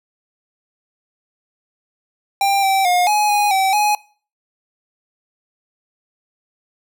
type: tone with pitch steps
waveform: square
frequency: 792 / 775 / 715 / 840 / 827 / 769 / 837 Hz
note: G5 / G5 / F5 / G#5 / G#5 / G5 / G#5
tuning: +18 / -20 / +41 / +19 / -8 / -33 / +13 cents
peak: -14 dBFS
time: 2.41-3.95 s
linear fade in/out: 2 ms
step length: 220 ms
effects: noise-tail reverb RT60 0.4 s tail -22 dB re dry